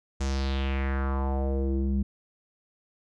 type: tone with low-pass filter sweep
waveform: square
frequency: 67.5 Hz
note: C#2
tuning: 45 cents flat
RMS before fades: -27 dBFS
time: 0.2-2.03 s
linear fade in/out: 10 ms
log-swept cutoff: 7100 to 200 Hz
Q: 3
effects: none